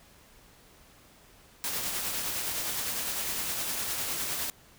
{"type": "noise with tremolo", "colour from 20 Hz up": "white", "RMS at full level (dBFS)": -31, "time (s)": [1.64, 4.5], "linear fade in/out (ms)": 0, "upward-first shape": "triangle", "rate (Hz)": 9.8, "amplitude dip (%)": 35, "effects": ["pink hiss -57 dBFS RMS until 4.78 s"]}